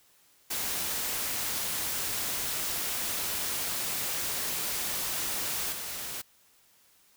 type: noise with level steps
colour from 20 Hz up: white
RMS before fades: -32 / -37 dBFS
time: 0.5-6.22 s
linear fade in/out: 10 ms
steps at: 5.72 s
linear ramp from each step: 5 ms
effects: white hiss -63 dBFS RMS until 7.16 s